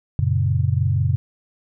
sine chord, F# major, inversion none, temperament equal, 92.5 / 116.54 / 138.59 Hz, F#2 / A#2 / C#3, 0 / 0 / 0 cents, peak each -20 / -21 / -21 dBFS, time 0.19-1.16 s, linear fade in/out 0 ms, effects none

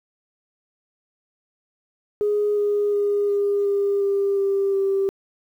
sine tone with pitch steps, 415.3 / 411.7 / 408.2 / 404.6 / 401.2 / 397.7 / 394.3 / 390.9 Hz, G#4 / G#4 / G#4 / G#4 / G4 / G4 / G4 / G4, 0 / -15 / -30 / -45 / +40 / +25 / +10 / -5 cents, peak -17 dBFS, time 2.21-5.09 s, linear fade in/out 0 ms, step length 360 ms, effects tanh soft clip ceiling -13 dBFS + 9-bit

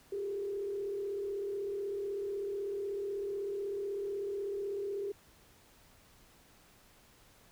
sine tone with frequency modulation, 400.5 Hz, G4, 37 cents sharp, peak -34 dBFS, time 0.12-5.12 s, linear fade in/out 5 ms, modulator 36.1 Hz, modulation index 0.59, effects pink hiss -62 dBFS RMS until 7.51 s

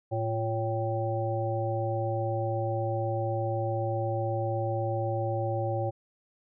harmonic tone with a mistuned harmonic, 111.5 Hz, A2, 23 cents sharp, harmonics 1 / 3 / 5 / 7, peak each -30 / -35 / -32 / -34 dBFS, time 0.11-5.91 s, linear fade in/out 20 ms, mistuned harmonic 3, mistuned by +69 cents, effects none

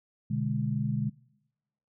sine chord, G# diminished, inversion first, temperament equal, 123.47 / 146.83 / 207.7 Hz, B2 / D3 / G#3, 0 / 0 / 0 cents, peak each -31 dBFS, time 0.3-1.1 s, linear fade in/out 10 ms, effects noise-tail reverb RT60 1.0 s tail -25 dB re dry

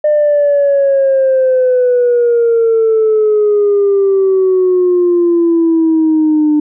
sine exponential sweep, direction down, 604 to 298.8 Hz, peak -6 dBFS, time 0.04-6.6 s, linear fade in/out 5 ms, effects tanh soft clip ceiling -4 dBFS

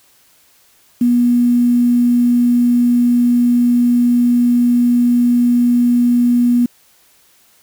sine tone with quantisation, 242 Hz, B3, 35 cents flat, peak -9 dBFS, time 1.01-6.66 s, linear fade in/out 5 ms, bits 6, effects white hiss -52 dBFS RMS until 7.62 s

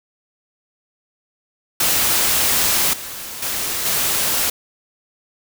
white noise with level steps, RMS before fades -17 / -31 / -23 / -19 dBFS, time 1.8-4.5 s, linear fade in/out 5 ms, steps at 2.93 / 3.42 / 3.85 s, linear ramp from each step 5 ms, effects none

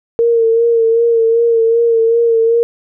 sine tone with vibrato, 460 Hz, A#4, 23 cents flat, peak -8 dBFS, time 0.19-2.63 s, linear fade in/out 0 ms, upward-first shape sine, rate 2.6 Hz, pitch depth 33 cents each way, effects none

